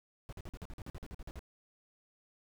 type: noise bursts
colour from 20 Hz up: brown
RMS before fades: -44 dBFS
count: 14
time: 0.29-1.392 s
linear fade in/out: 0 ms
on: 36 ms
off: 46 ms
effects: none